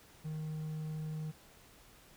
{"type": "tone", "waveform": "triangle", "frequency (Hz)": 155.56, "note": "D#3", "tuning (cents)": 0, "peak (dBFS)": -35, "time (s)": [0.24, 1.32], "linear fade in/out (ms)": 20, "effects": ["pink hiss -60 dBFS RMS until 2.16 s"]}